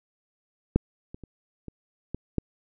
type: clicks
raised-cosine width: 3 ms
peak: -6 / -26 / -29 / -25 / -18 / -11 dBFS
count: 6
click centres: 0.76 / 1.145 / 1.237 / 1.683 / 2.146 / 2.383 s
effects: none